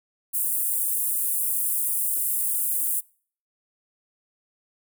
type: high-pass noise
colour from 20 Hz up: pink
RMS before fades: -25 dBFS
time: 0.33-3.01 s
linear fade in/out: 20 ms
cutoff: 8900 Hz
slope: 48 dB/octave
effects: noise-tail reverb RT60 0.5 s tail -26 dB re dry